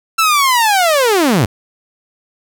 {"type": "linear sweep", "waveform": "sawtooth", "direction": "down", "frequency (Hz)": [1348, 87.4], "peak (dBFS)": -6, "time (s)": [0.18, 1.46], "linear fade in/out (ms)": 10, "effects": []}